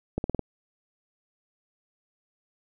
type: accelerating click train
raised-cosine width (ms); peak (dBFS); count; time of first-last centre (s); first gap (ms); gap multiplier
2; -14; 5; 0.18-0.393; 61; 0.91
effects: none